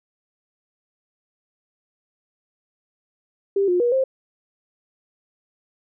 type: tone with pitch steps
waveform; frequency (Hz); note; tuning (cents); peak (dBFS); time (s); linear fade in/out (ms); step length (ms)
sine; 395.7 / 356.7 / 480.9 / 528; G4 / F4 / B4 / C5; +16 / +37 / -46 / +16; -16; 3.56-4.04; 5; 120
effects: none